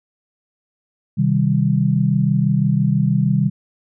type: chord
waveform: sine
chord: C minor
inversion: none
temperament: just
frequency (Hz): 130.81 / 156.98 / 196.22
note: C3 / Eb3 / G3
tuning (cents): 0 / +16 / +2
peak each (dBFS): -18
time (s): 1.17-3.5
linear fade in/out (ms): 20
effects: none